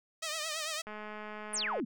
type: tone with vibrato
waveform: 5% pulse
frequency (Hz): 626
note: D#5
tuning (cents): +10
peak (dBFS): -23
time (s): 0.22-0.82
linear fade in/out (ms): 10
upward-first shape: triangle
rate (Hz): 9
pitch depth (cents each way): 92
type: click train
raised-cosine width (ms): 0.5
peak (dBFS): -29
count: 198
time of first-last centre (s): 0.87-1.799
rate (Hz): 212
type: exponential sweep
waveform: sine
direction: down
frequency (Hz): 10660 to 194.5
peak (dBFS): -31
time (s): 1.53-1.85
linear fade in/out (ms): 10
effects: none